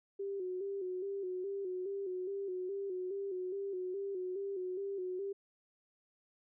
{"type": "tone with vibrato", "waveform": "sine", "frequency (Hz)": 381, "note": "G4", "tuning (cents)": -49, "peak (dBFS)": -36, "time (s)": [0.19, 5.33], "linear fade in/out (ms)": 10, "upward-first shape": "square", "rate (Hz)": 2.4, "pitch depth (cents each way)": 67, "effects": []}